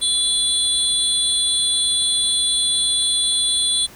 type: tone cluster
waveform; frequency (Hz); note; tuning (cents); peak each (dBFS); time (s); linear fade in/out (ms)
sine; 3431 / 4052 / 8820; A7 / B7 / C#9; -44 / +44 / -10; -19 / -23 / -21; 0.01-3.87; 20
effects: pink hiss -43 dBFS RMS until 3.95 s